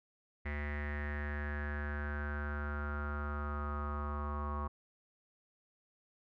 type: tone with low-pass filter sweep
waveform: square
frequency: 73.42 Hz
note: D2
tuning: in tune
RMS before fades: -38 dBFS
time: 0.45-4.68 s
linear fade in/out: 10 ms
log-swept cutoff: 2000 to 1100 Hz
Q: 8.9
effects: none

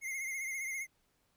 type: tone with vibrato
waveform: square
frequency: 2126 Hz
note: C7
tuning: 27 cents sharp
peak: -37 dBFS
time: 0.01-0.87 s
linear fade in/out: 50 ms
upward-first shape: triangle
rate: 15 Hz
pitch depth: 67 cents each way
effects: pink hiss -75 dBFS RMS until 1.36 s

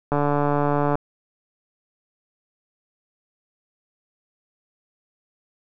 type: click train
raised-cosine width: 1 ms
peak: -8 dBFS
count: 122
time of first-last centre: 0.12-0.954 s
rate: 145 Hz
effects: none

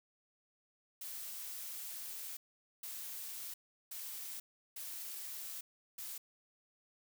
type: noise bursts at uneven times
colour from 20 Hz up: blue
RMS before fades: -45 dBFS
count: 5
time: 1.01-2.37 / 2.83-3.54 / 3.91-4.4 / 4.76-5.61 / 5.98-6.18 s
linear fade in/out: 5 ms
effects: none

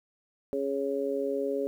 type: harmonic tone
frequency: 138.59 Hz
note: C#3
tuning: in tune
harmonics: 2 / 3 / 4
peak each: -34 / -30 / -32 dBFS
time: 0.53-1.67 s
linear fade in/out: 0 ms
effects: 10-bit

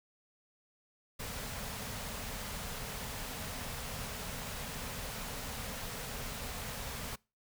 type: band-stop noise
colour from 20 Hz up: pink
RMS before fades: -41 dBFS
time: 1.19-7.16 s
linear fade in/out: 10 ms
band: 280 to 400 Hz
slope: 96 dB/octave
effects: noise-tail reverb RT60 0.3 s tail -25 dB re dry

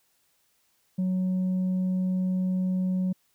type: tone with tanh clipping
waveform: triangle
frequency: 185 Hz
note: F#3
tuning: in tune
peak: -24 dBFS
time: 0.98-3.13 s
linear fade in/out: 10 ms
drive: 7 dB
effects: white hiss -69 dBFS RMS until 3.34 s

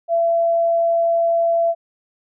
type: tone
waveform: sine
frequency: 673 Hz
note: E5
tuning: 36 cents sharp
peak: -14 dBFS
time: 0.08-1.75 s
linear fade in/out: 50 ms
effects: none

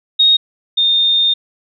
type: tone pair in turn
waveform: sine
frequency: 3734 / 3645 Hz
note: A#7 / A#7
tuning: +2 / -40 cents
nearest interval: unison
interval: 42 cents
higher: first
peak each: -7 / -10 dBFS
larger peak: first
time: 0.19-0.37 / 0.77-1.34 s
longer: second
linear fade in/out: 10 ms
effects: none

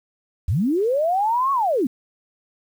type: linear two-way sweep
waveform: sine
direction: up then down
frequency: 65.9 to 1125 to 220.4 Hz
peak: -17 dBFS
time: 0.48-1.87 s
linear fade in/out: 5 ms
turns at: 1.52 s
effects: 8-bit

